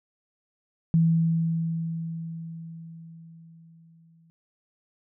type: tone with exponential decay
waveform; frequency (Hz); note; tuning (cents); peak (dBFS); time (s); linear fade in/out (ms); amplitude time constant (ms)
sine; 164.5; E3; -3; -16; 0.94-4.3; 0; 730
effects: none